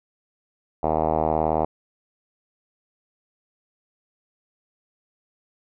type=tone with low-pass filter; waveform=5% pulse; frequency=78.6 Hz; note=D#2; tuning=18 cents sharp; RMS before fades=-22 dBFS; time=0.83-1.65 s; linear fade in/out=5 ms; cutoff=760 Hz; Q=2.9; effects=none